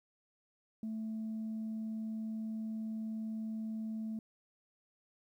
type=tone; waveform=sine; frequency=220.2 Hz; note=A3; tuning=2 cents sharp; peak=-35 dBFS; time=0.83-4.19 s; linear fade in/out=2 ms; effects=tanh soft clip ceiling -34 dBFS + 12-bit